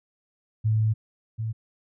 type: tone pair in turn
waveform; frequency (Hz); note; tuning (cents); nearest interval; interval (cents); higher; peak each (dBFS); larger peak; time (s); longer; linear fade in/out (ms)
sine; 109.3 / 111.34; A2 / A2; -11 / +21; unison; 32; second; -19 / -26; first; 0.64-0.94 / 1.38-1.53; first; 20
effects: none